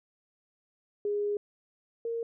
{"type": "tone pair in turn", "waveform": "sine", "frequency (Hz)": [411.9, 462.3], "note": ["G#4", "A#4"], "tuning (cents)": [-14, -14], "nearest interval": "major second", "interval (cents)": 200, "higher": "second", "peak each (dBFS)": [-27, -30], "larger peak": "first", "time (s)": [[1.05, 1.37], [2.05, 2.23]], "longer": "first", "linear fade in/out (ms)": 2, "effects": []}